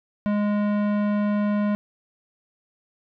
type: tone with tanh clipping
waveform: sine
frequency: 207 Hz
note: G#3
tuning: 5 cents flat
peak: -22 dBFS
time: 0.26-1.75 s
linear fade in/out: 0 ms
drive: 17 dB
effects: none